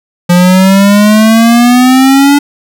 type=exponential sweep; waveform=square; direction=up; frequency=174.61 to 288.1 Hz; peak=-3 dBFS; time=0.29-2.39 s; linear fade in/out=10 ms; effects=none